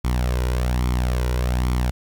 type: tone with flanger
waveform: sawtooth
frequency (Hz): 61.74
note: B1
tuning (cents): 0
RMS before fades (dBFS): -21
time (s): 0.04-1.91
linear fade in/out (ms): 10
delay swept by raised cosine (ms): 0.89 to 2.09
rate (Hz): 1.2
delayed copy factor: +0.55
effects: 9-bit